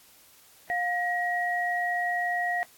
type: tone pair together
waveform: sine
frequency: 709.2 / 1900 Hz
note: F5 / A#6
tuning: +26 / +33 cents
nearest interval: octave + perfect fourth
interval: 1707 cents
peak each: -28 dBFS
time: 0.7-2.63 s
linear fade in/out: 0 ms
effects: white hiss -56 dBFS RMS until 2.77 s + AAC 64 kbps